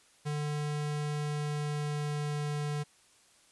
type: tone with pitch glide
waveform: square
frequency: 148.5 to 147.64 Hz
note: D3 to D3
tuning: +20 to +9 cents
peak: -32 dBFS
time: 0.25-2.84 s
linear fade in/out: 20 ms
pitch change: -11 cents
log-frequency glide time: 1.14-2.61 s
effects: white hiss -63 dBFS RMS until 3.51 s + resampled to 24000 Hz